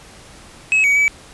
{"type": "tone with pitch steps", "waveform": "triangle", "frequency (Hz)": [2571, 2260, 2290], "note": ["E7", "C#7", "D7"], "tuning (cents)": [-44, 33, -44], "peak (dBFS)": -10, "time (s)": [0.72, 1.08], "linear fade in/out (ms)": 0, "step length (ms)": 120, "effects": ["pink hiss -42 dBFS RMS until 1.33 s", "resampled to 24000 Hz"]}